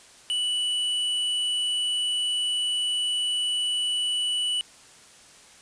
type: tone with hard clipping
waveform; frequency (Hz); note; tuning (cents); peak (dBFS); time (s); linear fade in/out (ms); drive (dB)
sine; 2960; F#7; 0; -25; 0.3-4.61; 0; 7
effects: white hiss -51 dBFS RMS until 5.61 s + resampled to 22050 Hz